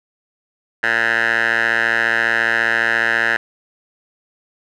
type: tone with band-pass filter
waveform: 10% pulse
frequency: 114.6 Hz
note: A#2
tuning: 29 cents flat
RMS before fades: -17 dBFS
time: 0.83-3.37 s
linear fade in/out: 5 ms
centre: 1700 Hz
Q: 4.2
effects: none